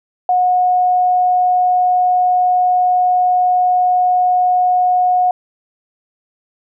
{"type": "tone", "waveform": "sine", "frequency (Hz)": 727, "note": "F#5", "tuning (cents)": -31, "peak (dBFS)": -10, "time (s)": [0.29, 5.31], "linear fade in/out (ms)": 2, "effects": []}